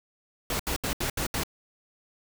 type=noise bursts; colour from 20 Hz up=pink; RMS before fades=-29 dBFS; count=6; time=0.5-1.435 s; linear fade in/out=2 ms; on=95 ms; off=73 ms; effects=none